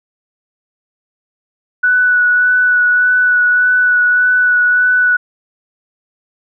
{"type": "tone with vibrato", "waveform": "sine", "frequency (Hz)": 1480, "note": "F#6", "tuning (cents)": 0, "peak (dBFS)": -8, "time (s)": [1.83, 5.17], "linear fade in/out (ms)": 10, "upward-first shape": "sine", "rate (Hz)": 1.7, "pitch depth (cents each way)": 15, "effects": []}